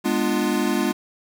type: chord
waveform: square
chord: G# diminished seventh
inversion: none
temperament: equal with one note detuned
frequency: 207.7 / 246.9 / 297.4 / 349.2 Hz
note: G#3 / B3 / D4 / F4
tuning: 0 / 0 / +22 / 0 cents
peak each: -26 dBFS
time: 0.04-0.93 s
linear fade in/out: 20 ms
effects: 8-bit